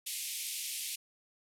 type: band-pass noise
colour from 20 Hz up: white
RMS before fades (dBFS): -39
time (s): 0.06-0.96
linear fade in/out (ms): 10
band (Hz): 2200 to 13000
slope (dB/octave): 48
effects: none